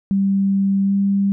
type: tone with pitch glide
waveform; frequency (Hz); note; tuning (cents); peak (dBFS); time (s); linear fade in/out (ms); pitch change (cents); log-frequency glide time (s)
sine; 196 to 198.05; G3 to G3; 0 to +18; -14; 0.11-1.32; 0; +18; 0.84-0.93
effects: none